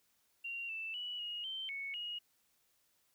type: tone with pitch steps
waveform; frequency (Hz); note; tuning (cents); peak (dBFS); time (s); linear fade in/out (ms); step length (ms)
sine; 2761 / 2651 / 2945 / 2877 / 3111 / 2213 / 2882; F7 / E7 / F#7 / F#7 / G7 / C#7 / F#7; -20 / +9 / -9 / -49 / -14 / -3 / -46; -39; 0.44-2.19; 10; 250
effects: white hiss -75 dBFS RMS until 3.14 s